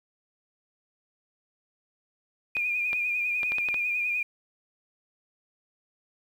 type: tone with vibrato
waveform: sine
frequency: 2442 Hz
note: D#7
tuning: 33 cents flat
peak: -25 dBFS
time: 2.55-4.23 s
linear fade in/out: 5 ms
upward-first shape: sine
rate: 10 Hz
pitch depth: 45 cents each way
type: clicks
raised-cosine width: 0.3 ms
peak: -19 dBFS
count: 7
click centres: 2.568 / 2.931 / 3.432 / 3.52 / 3.584 / 3.687 / 3.743 s
effects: 9-bit